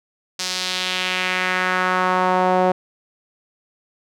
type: tone with band-pass filter sweep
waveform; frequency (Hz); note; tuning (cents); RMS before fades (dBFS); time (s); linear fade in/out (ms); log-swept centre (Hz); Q
sawtooth; 183.8; F#3; -11; -20; 0.39-2.72; 5; 5300 to 640; 1.8
effects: none